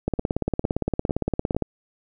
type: two click trains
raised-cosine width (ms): 2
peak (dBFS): -9 / -17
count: 28 / 4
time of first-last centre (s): 0.08-1.623 / 0.19-1.547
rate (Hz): 17.5 / 2.21
effects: none